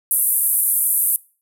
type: band-pass noise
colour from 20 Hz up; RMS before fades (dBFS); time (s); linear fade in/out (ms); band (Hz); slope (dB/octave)
white; -18; 0.11-1.16; 0; 9800 to 13000; 48
effects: noise-tail reverb RT60 0.4 s tail -23 dB re dry